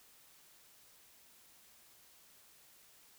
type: silence
effects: white hiss -63 dBFS RMS until 3.18 s